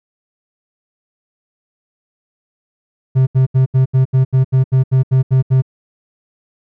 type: tone bursts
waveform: triangle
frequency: 130.81 Hz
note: C3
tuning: in tune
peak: -6 dBFS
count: 13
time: 3.15-5.622 s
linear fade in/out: 20 ms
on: 120 ms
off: 76 ms
effects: none